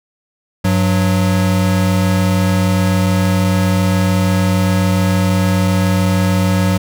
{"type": "tone pair together", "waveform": "square", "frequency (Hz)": [97.36, 184.2], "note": ["G2", "F#3"], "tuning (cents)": [-11, -7], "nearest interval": "major seventh", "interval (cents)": 1104, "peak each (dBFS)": -15, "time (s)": [0.64, 6.78], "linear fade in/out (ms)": 10, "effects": []}